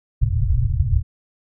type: low-pass noise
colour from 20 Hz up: white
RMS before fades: -18 dBFS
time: 0.21-1.03 s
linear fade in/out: 20 ms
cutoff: 130 Hz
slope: 96 dB/octave
effects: none